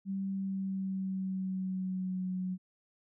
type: tone with pitch glide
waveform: sine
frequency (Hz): 194.1 to 184.59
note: G3 to F#3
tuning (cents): -17 to -4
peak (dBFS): -32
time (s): 0.05-2.58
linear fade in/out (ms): 50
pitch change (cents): -87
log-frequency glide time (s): 0.3-2.28
effects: none